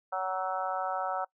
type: harmonic tone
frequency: 187.4 Hz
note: F#3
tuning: 22 cents sharp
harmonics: 3 / 4 / 5 / 6 / 7 / 8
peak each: -37 / -33 / -37 / -44 / -35 / -45 dBFS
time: 0.12-1.25 s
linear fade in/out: 10 ms
effects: noise-tail reverb RT60 0.1 s tail -22 dB re dry